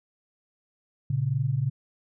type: tone pair together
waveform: sine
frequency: 116.54 / 139.11 Hz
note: A#2 / C#3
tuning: 0 / +6 cents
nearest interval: minor third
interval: 306 cents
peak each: -27 / -25 dBFS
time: 1.1-1.7 s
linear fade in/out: 5 ms
effects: none